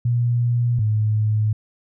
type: tone pair in turn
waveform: sine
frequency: 120 / 107.55 Hz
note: B2 / A2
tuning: -49 / -39 cents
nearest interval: major second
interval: 190 cents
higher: first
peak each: -16 dBFS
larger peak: neither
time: 0.05-0.79 / 0.79-1.53 s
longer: neither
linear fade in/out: 5 ms
effects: none